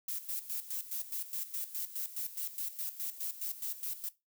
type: noise with tremolo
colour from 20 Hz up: violet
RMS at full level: -37 dBFS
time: 0.08-4.09 s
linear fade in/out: 5 ms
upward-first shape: square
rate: 4.8 Hz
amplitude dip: 75%
effects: noise-tail reverb RT60 0.2 s tail -17 dB re dry